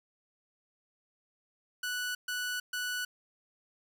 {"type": "tone bursts", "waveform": "sawtooth", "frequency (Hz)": 1480, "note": "F#6", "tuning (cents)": 0, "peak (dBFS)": -29, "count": 3, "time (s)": [1.83, 3.05], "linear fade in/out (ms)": 5, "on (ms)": 320, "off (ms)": 130, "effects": []}